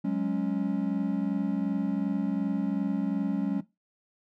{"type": "chord", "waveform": "triangle", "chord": "F# suspended second", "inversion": "none", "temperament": "equal", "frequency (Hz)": [185, 207.7, 277.2], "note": ["F#3", "G#3", "C#4"], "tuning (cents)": [0, 0, 0], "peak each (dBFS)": -28, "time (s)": [0.04, 3.61], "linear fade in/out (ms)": 10, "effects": ["noise-tail reverb RT60 0.2 s tail -17 dB re dry"]}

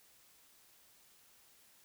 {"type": "silence", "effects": ["white hiss -65 dBFS RMS until 1.84 s"]}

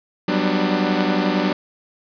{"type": "chord", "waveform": "sawtooth", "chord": "G major seventh", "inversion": "third", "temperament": "equal with one note detuned", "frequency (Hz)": [185, 196, 246.9, 297.8], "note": ["F#3", "G3", "B3", "D4"], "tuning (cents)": [0, 0, 0, 24], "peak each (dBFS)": [-18, -19, -22, -18], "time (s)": [0.28, 1.53], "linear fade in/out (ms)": 5, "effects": ["resampled to 11025 Hz", "7-bit"]}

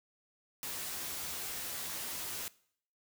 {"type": "noise with comb filter", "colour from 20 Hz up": "white", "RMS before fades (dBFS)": -40, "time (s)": [0.63, 2.48], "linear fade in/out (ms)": 0, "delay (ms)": 12, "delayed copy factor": 0.5, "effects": ["noise-tail reverb RT60 0.6 s tail -21 dB re dry"]}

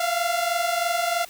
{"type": "tone pair together", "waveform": "sawtooth", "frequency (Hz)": [678.9, 702], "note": ["F5", "F5"], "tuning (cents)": [-49, 9], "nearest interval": "minor second", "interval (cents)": 58, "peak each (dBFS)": [-21, -21], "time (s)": [0, 1.25], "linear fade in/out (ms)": 5, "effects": ["white hiss -46 dBFS RMS until 1.29 s"]}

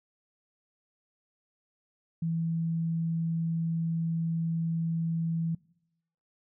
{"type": "tone", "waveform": "sine", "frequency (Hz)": 164.81, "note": "E3", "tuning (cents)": 0, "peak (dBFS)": -27, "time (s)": [2.22, 5.55], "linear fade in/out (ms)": 5, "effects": ["noise-tail reverb RT60 0.8 s tail -23 dB re dry"]}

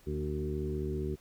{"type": "harmonic tone with a mistuned harmonic", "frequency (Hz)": 75, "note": "D2", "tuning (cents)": 37, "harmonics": [1, 2, 3, 4, 5, 6], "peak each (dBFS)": [-36, -38, -41, -44, -36, -47], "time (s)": [0.06, 1.16], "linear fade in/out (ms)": 20, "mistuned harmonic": 4, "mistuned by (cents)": -23, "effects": ["pink hiss -62 dBFS RMS until 1.2 s"]}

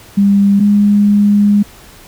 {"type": "tone pair in turn", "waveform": "sine", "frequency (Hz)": [200, 205], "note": ["G3", "G#3"], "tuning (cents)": [35, -22], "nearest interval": "unison", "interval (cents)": 43, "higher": "second", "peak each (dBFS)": -6, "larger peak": "neither", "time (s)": [[0.17, 0.6], [0.6, 1.63]], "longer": "second", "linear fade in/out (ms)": 10, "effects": ["pink hiss -39 dBFS RMS until 2.07 s"]}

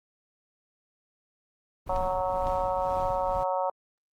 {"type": "noise with tremolo", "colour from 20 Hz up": "brown", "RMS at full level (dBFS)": -35, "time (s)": [1.86, 3.44], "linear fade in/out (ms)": 10, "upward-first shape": "triangle", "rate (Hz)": 2, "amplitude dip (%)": 65}
{"type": "harmonic tone", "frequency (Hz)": 185, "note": "F#3", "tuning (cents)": 0, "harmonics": [3, 4, 5, 6, 7], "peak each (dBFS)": [-29, -31, -30, -37, -39], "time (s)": [1.89, 3.7], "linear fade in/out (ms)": 5}
{"type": "clicks", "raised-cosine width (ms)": 0.2, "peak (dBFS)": -27, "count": 2, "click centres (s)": [1.962, 2.47]}
{"effects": ["Opus 24 kbps"]}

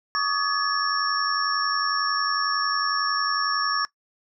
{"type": "tone cluster", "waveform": "sine", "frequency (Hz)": [1140, 1231, 1709, 5480], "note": ["C#6", "D#6", "G#6", "F8"], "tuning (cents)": [48, -19, 49, -34], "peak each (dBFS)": [-26, -28, -26, -28], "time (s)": [0.15, 3.85], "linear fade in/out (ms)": 0, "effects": ["noise-tail reverb RT60 0.1 s tail -20 dB re dry"]}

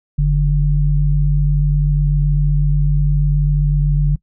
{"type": "tone pair together", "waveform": "sine", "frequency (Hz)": [46.25, 146.83], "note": ["F#1", "D3"], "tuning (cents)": [0, 0], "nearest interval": "octave + minor sixth", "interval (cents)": 2000, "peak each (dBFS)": -14, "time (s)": [0.18, 4.16], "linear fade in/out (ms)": 10, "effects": ["noise-tail reverb RT60 0.1 s tail -23 dB re dry"]}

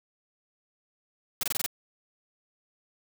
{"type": "noise bursts", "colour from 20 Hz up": "white", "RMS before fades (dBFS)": -28, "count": 6, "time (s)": [1.41, 1.662], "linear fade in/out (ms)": 2, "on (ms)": 22, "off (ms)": 24, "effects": []}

